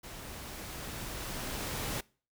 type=noise with level ramp; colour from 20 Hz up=pink; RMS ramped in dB=-46 to -35 dBFS; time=0.03-2.01 s; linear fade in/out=10 ms; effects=noise-tail reverb RT60 0.4 s tail -24 dB re dry